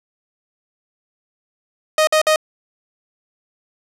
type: tone bursts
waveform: sawtooth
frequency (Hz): 622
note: D#5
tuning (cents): -1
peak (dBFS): -8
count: 3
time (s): 1.98-2.36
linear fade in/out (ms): 2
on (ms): 92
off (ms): 52
effects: low-pass 11000 Hz 12 dB/octave